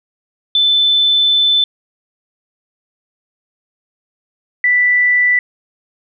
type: tone pair in turn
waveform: sine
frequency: 3520 / 1975.5 Hz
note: A7 / B6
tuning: 0 / 0 cents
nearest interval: minor seventh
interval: 1000 cents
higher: first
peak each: -9 dBFS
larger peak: neither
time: 0.55-1.64 / 4.64-5.39 s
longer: first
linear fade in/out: 2 ms
effects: none